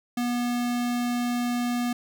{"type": "tone", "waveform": "square", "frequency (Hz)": 242.4, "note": "B3", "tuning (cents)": -32, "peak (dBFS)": -25, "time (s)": [0.17, 1.93], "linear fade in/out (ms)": 5, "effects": []}